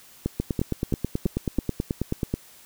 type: two click trains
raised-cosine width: 3 ms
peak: -11 / -11 dBFS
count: 5 / 19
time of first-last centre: 0.26-1.589 / 0.4-2.34 s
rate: 3.01 / 9.28 Hz
effects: white hiss -51 dBFS RMS until 2.65 s